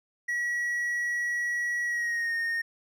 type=tone with pitch glide; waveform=triangle; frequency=1924 to 1844.6 Hz; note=B6 to A#6; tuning=-46 to -19 cents; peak=-25 dBFS; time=0.28-2.62 s; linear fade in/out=10 ms; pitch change=-73 cents; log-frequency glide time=1.85-2.34 s; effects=none